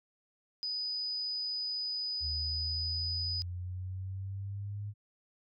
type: tone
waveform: sine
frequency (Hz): 4978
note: D#8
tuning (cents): 0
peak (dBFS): -33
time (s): 0.63-3.42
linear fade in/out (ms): 0
type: linear sweep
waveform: sine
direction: up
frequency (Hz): 75.4 to 103.83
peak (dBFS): -36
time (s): 2.2-4.94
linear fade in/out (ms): 50
effects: none